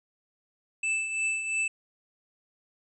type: tone with tremolo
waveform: square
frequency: 2637 Hz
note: E7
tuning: in tune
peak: -25 dBFS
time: 0.83-1.68 s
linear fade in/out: 5 ms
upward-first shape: triangle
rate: 2.9 Hz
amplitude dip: 60%
effects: resampled to 24000 Hz